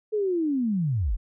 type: linear sweep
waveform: sine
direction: down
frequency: 438.1 to 32.62 Hz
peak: -22 dBFS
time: 0.12-1.17 s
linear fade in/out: 20 ms
effects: none